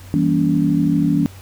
sine chord, E diminished seventh, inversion none, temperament just, 164.81 / 197.78 / 237.3 / 284.8 Hz, E3 / G3 / Bb3 / Db4, 0 / +16 / +31 / +47 cents, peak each -18 / -22 / -21 / -17 dBFS, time 0.14-1.26 s, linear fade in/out 0 ms, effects added 94 Hz sine -37 dBFS peak until 1.41 s + pink hiss -44 dBFS RMS until 1.41 s

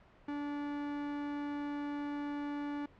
45% pulse tone, 289.8 Hz, D4, 23 cents flat, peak -36 dBFS, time 0.28-2.86 s, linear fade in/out 5 ms, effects pink hiss -61 dBFS RMS until 2.99 s + low-pass 2000 Hz 12 dB/octave

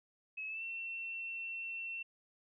sine tone with pitch glide, 2575 to 2703 Hz, E7 to E7, -41 to +43 cents, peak -39 dBFS, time 0.37-2.03 s, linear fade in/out 10 ms, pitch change +84 cents, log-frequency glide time 0.47-0.64 s, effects none

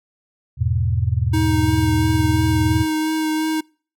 sine chord, E major, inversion none, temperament equal, 82.41 / 103.83 / 123.47 Hz, E2 / G#2 / B2, 0 / 0 / 0 cents, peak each -21 dBFS, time 0.57-2.86 s, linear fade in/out 50 ms
square tone with vibrato, 313.6 Hz, D#4, 14 cents sharp, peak -19 dBFS, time 1.33-3.61 s, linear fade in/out 10 ms, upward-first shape sine, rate 2.9 Hz, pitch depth 13 cents each way
effects noise-tail reverb RT60 0.4 s tail -26 dB re dry

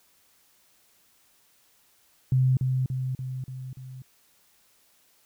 sine tone with echo, 129.5 Hz, C3, 17 cents flat, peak -18 dBFS, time 2.32-2.57 s, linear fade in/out 2 ms, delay 290 ms, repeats 5, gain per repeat -4 dB, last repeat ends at 4.02 s, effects white hiss -63 dBFS RMS until 5.25 s

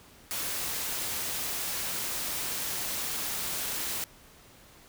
white noise, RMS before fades -33 dBFS, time 0.31-4.04 s, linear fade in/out 0 ms, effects pink hiss -55 dBFS RMS until 4.88 s

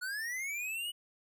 square linear sweep, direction up, 1439 to 2960 Hz, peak -36 dBFS, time 0.01-0.92 s, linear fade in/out 20 ms, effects none

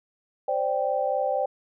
sine chord, C suspended second, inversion none, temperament equal, 523.3 / 587.3 / 784 Hz, C5 / D5 / G5, 0 / 0 / 0 cents, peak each -27 dBFS, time 0.48-1.46 s, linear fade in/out 5 ms, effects none

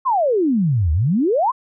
sine exponential two-way sweep, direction down then up, 1108.7 to 73 to 1108.7 Hz, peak -14 dBFS, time 0.05-1.52 s, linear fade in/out 20 ms, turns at 0.92 s, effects none

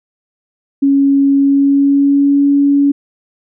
sine tone with pitch glide, 277.2 to 282.5 Hz, C#4 to C#4, 0 to +33 cents, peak -7 dBFS, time 0.82-2.92 s, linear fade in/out 10 ms, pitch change +33 cents, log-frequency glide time 1.35-2.47 s, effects none

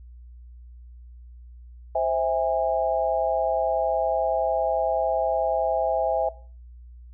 sine chord, C augmented, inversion none, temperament just, 523.3 / 654.1 / 817.6 Hz, C5 / E5 / G#5, 0 / -14 / -27 cents, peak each -27 / -23 / -26 dBFS, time 1.95-6.29 s, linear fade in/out 5 ms, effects noise-tail reverb RT60 0.4 s tail -18 dB re dry + added 60 Hz sine -42 dBFS peak until 7.13 s

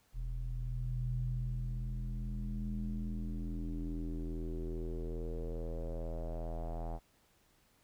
square tone with low-pass filter sweep, 41.2 Hz, E1, in tune, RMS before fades -38 dBFS, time 0.13-7 s, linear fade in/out 50 ms, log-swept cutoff 91 to 760 Hz, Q 4.7, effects pink hiss -70 dBFS RMS until 7.83 s

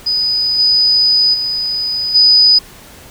sine tone with level steps, 4978 Hz, D#8, in tune, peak -12 / -8 / -15 / -5 dBFS, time 0.06-2.59 s, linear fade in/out 10 ms, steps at 0.58 / 1.33 / 2.14 s, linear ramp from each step 20 ms, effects pink hiss -38 dBFS RMS until 3.1 s

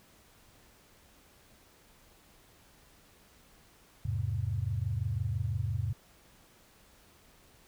sine chord, E augmented, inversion none, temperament just, 82.41 / 103.01 / 128.76 Hz, E2 / G#2 / B#2, 0 / -14 / -27 cents, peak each -36 / -32 / -35 dBFS, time 4.05-5.93 s, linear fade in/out 5 ms, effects pink hiss -61 dBFS RMS until 7.67 s

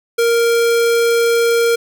square tone, 466.2 Hz, A#4, in tune, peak -12 dBFS, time 0.18-1.76 s, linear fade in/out 10 ms, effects none

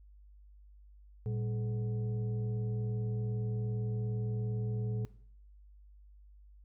sine tone with frequency modulation, 114.7 Hz, A#2, 28 cents flat, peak -32 dBFS, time 1.26-5.05 s, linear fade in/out 0 ms, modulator 312 Hz, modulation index 0.55, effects noise-tail reverb RT60 0.6 s tail -18 dB re dry + added 50 Hz sine -54 dBFS peak until 6.64 s

